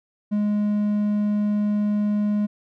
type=tone; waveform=triangle; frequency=208.1 Hz; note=G#3; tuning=4 cents sharp; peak=-17 dBFS; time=0.31-2.47 s; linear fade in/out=20 ms; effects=none